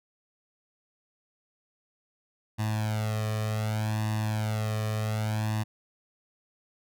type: tone with flanger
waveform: sawtooth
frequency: 108.3 Hz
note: A2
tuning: 27 cents flat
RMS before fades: -29 dBFS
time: 2.58-5.64 s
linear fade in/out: 20 ms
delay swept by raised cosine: 1.1 to 1.66 ms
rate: 0.66 Hz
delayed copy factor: +0.95
effects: none